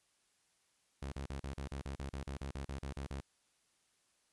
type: tone bursts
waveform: sawtooth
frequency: 68.7 Hz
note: C#2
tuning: 15 cents flat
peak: -36 dBFS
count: 16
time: 1.02-3.205 s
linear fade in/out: 5 ms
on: 100 ms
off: 39 ms
effects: white hiss -75 dBFS RMS until 4.32 s + resampled to 24000 Hz